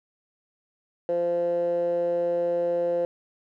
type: tone with band-pass filter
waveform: 15% pulse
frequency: 172.8 Hz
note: F3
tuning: 18 cents flat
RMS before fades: -25 dBFS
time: 1.09-3.05 s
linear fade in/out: 0 ms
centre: 500 Hz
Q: 5.9
effects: none